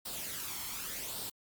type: noise with flanger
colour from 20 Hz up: white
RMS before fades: -40 dBFS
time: 0.05-1.3 s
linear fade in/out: 10 ms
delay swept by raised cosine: 0.22 to 0.94 ms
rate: 0.87 Hz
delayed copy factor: +0.55
effects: Opus 48 kbps